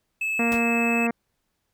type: tone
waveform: triangle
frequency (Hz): 2605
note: E7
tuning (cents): -21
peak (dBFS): -22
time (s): 0.21-1.07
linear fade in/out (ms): 5
type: harmonic tone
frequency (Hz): 233.1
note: A#3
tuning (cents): 0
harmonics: 1 / 2 / 3 / 4 / 5 / 6 / 7 / 8 / 9 / 10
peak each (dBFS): -23 / -29 / -30 / -37 / -37 / -39 / -40 / -38 / -39 / -45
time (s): 0.39-1.11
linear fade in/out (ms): 5
type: noise with exponential decay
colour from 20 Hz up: pink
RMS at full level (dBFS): -30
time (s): 0.52-0.66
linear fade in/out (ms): 0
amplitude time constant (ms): 29
effects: pink hiss -75 dBFS RMS until 1.73 s